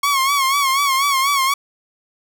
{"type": "tone with vibrato", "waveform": "sawtooth", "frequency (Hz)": 1100, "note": "C#6", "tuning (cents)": -14, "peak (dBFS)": -11, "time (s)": [0.03, 1.54], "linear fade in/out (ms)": 5, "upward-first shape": "sine", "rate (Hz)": 4.1, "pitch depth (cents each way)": 76, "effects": []}